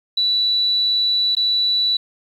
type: tone with dropouts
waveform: sine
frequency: 3951 Hz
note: B7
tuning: in tune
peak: -15 dBFS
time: 0.17-1.97 s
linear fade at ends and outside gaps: 5 ms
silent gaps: 1.351-1.367 s
effects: 8-bit